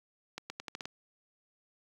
accelerating click train, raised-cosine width 0.2 ms, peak -21 dBFS, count 7, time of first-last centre 0.38-0.855 s, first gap 120 ms, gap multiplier 0.83, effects high-pass 100 Hz 12 dB/octave + 9-bit

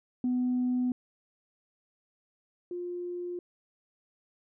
sine tone pair in turn, 249.8 / 353.3 Hz, B3 / F4, +20 / +20 cents, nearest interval tritone, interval 600 cents, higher second, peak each -24 / -33 dBFS, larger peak first, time 0.24-0.92 / 2.71-3.39 s, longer neither, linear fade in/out 2 ms, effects tanh soft clip ceiling -22 dBFS

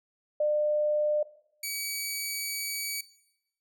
sine / 10% pulse tone pair in turn, 600 / 2273 Hz, D5 / C#7, +37 / +43 cents, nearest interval octave + major seventh, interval 2306 cents, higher second, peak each -23 dBFS, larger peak neither, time 0.4-1.23 / 1.63-3.01 s, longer second, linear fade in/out 5 ms, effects noise-tail reverb RT60 0.8 s tail -18 dB re dry

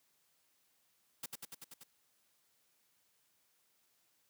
white noise with echo, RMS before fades -42 dBFS, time 1.23-1.26 s, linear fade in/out 5 ms, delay 96 ms, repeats 6, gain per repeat -2 dB, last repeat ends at 1.836 s, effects white hiss -75 dBFS RMS until 4.29 s + high-pass 80 Hz 12 dB/octave

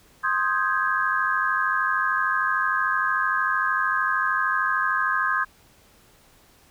sine chord, Ab major seventh, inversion first, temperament equal with one note detuned, 1055 / 1244.5 / 1568 / 1661.2 Hz, C6 / Eb6 / G6 / Ab6, +14 / 0 / 0 / 0 cents, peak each -26 dBFS, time 0.23-5.45 s, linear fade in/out 20 ms, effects pink hiss -56 dBFS RMS until 6.7 s

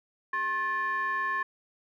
triangle ring-modulated tone, 336.4 Hz, E4, 35 cents sharp, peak -22 dBFS, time 0.33-1.43 s, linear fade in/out 5 ms, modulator 1410 Hz, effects none

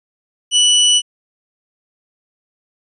sawtooth tone, 2960 Hz, F#7, in tune, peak -6 dBFS, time 0.51-1.02 s, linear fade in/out 50 ms, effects resampled to 24000 Hz

